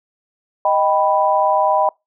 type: chord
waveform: sine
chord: Eb augmented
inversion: none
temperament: equal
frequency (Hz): 622.3 / 784 / 987.8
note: Eb5 / G5 / B5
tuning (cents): 0 / 0 / 0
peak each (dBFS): -17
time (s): 0.65-1.89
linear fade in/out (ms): 2
effects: noise-tail reverb RT60 0.2 s tail -25 dB re dry